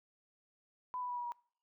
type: tone with pitch steps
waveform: sine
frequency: 1000 / 989.1 / 978.3 / 967.6 / 957.1 Hz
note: B5 / B5 / B5 / B5 / A#5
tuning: +21 / +2 / -17 / -36 / +45 cents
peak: -37 dBFS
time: 0.94-1.32 s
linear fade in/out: 0 ms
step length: 76 ms
effects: noise-tail reverb RT60 0.5 s tail -23 dB re dry